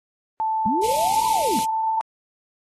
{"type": "tone with pitch glide", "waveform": "sine", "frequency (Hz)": [880, 886.6], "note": ["A5", "A5"], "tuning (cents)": [0, 13], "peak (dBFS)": -20, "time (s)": [0.4, 2.01], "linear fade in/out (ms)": 0, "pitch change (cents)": 13, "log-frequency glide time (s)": [0.95, 1.89]}
{"type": "linear two-way sweep", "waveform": "sine", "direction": "up then down", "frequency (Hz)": [190.9, 1000, 190.9], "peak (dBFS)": -22, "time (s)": [0.66, 1.59], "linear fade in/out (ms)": 0, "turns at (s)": 1.27}
{"type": "band-stop noise", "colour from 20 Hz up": "white", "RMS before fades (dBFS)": -29, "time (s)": [0.83, 1.65], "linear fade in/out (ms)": 5, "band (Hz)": [610, 2100], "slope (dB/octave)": 96}
{"effects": ["AAC 32 kbps"]}